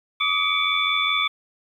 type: tone cluster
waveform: sine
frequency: 1155 / 1249 / 2257 / 2342 / 3476 Hz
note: D6 / D#6 / C#7 / D7 / A7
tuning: -29 / +6 / +31 / -5 / -22 cents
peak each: -27 / -28 / -25 / -27 / -23 dBFS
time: 0.2-1.28 s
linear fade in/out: 10 ms
effects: 9-bit